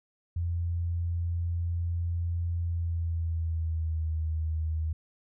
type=tone with pitch glide; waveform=sine; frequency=85.5 to 79.31 Hz; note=F2 to D#2; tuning=-36 to +34 cents; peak=-27 dBFS; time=0.36-4.93 s; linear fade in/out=5 ms; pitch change=-130 cents; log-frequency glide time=2.6-4.11 s; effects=none

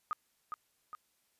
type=tone with echo; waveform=sine; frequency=1239 Hz; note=D#6; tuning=8 cents flat; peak=-31 dBFS; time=0.11-0.13 s; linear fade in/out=0 ms; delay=410 ms; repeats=2; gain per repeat=-5 dB; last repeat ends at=0.95 s; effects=white hiss -75 dBFS RMS until 1.39 s + resampled to 32000 Hz

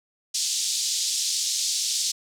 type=band-pass noise; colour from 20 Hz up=white; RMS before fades=-26 dBFS; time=0.34-2.12 s; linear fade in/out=10 ms; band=3800 to 7400 Hz; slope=24 dB/octave; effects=none

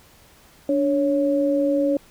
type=tone pair together; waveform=sine; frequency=290.3 / 555 Hz; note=D4 / C#5; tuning=-20 / +2 cents; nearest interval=major seventh; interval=1122 cents; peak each=-20 dBFS; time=0.69-1.97 s; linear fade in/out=2 ms; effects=pink hiss -52 dBFS RMS until 2.1 s

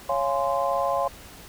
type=chord; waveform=sine; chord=Db major seventh; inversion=none; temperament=just; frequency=554.4 / 693 / 831.5 / 1039.4 Hz; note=Db5 / F5 / Ab5 / C6; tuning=0 / -14 / +2 / -12 cents; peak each=-26 / -27 / -30 / -27 dBFS; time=0.09-1.08 s; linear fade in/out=5 ms; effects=pink hiss -45 dBFS RMS until 1.48 s

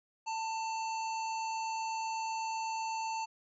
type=harmonic tone; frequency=892 Hz; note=A5; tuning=23 cents sharp; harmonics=1 / 3 / 5 / 7 / 8; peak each=-34 / -44 / -48 / -51 / -52 dBFS; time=0.26-3.26 s; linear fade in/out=20 ms; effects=none

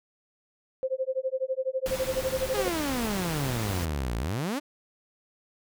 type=tone with tremolo; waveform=sine; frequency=523.3 Hz; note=C5; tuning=in tune; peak=-23 dBFS; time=0.83-2.68 s; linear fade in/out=0 ms; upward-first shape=sine; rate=12 Hz; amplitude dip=100%
type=noise; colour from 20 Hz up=pink; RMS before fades=-35 dBFS; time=1.86-3.85 s; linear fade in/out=0 ms
type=exponential two-way sweep; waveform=sawtooth; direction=down then up; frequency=431.2 to 55 to 312.1 Hz; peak=-24 dBFS; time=2.53-4.6 s; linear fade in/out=20 ms; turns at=4.17 s
effects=none

